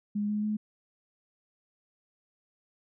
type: tone with pitch steps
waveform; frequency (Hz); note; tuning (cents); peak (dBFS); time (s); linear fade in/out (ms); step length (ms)
sine; 206.8 / 209.9 / 212.6; G#3 / G#3 / G#3; -7 / +19 / +41; -27; 0.15-0.57; 10; 140
effects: none